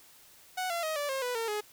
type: tone with pitch steps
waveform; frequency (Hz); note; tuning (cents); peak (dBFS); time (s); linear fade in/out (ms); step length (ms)
sawtooth; 740 / 682.5 / 629.5 / 580.6 / 535.5 / 493.9 / 455.5 / 420.1; F#5 / F5 / D#5 / D5 / C5 / B4 / A#4 / G#4; 0 / -40 / +20 / -20 / +40 / 0 / -40 / +20; -27; 0.57-1.61; 10; 130
effects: white hiss -57 dBFS RMS until 1.72 s